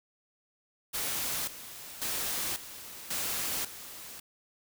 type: noise with tremolo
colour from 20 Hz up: white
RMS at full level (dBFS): -33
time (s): 0.93-4.2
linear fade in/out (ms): 20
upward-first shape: square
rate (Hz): 0.92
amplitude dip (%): 75
effects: none